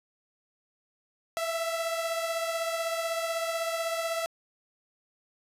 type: beating tone pair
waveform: sawtooth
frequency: 659.3 / 675.3 Hz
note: E5 / E5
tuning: 0 / +42 cents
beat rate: 16 Hz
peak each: -26 / -32 dBFS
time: 1.37-4.26 s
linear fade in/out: 0 ms
effects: resampled to 32000 Hz + 9-bit